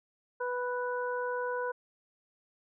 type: harmonic tone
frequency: 493.9 Hz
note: B4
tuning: in tune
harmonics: 1 / 2 / 3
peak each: -33 / -36 / -38 dBFS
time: 0.4-1.72 s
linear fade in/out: 10 ms
effects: none